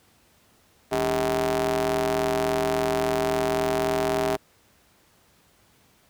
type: ring-modulated tone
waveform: sawtooth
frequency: 120.4 Hz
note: B2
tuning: 44 cents flat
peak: -15 dBFS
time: 0.91-4.37 s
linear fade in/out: 20 ms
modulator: 520 Hz
effects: pink hiss -60 dBFS RMS until 6.09 s + high-pass 60 Hz 12 dB/octave